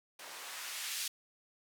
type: noise with band-pass filter sweep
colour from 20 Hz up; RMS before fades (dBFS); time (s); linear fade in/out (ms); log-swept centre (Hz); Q
blue; -42; 0.19-1.08; 5; 550 to 3500; 0.73
effects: none